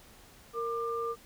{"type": "tone pair together", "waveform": "sine", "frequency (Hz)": [462.9, 1193.7], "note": ["A#4", "D6"], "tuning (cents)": [-12, 28], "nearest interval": "octave + major third", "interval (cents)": 1640, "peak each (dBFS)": [-33, -34], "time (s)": [0.53, 1.16], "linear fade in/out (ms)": 50, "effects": ["pink hiss -56 dBFS RMS until 1.25 s"]}